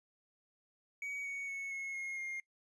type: tone with pitch steps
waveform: triangle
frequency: 2258 / 2231 / 2204 / 2177 / 2151 / 2125 Hz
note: C#7 / C#7 / C#7 / C#7 / C7 / C7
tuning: +31 / +11 / -11 / -32 / +47 / +26 cents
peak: -37 dBFS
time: 1.02-2.4 s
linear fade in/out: 2 ms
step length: 230 ms
effects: noise-tail reverb RT60 0.1 s tail -22 dB re dry + resampled to 24000 Hz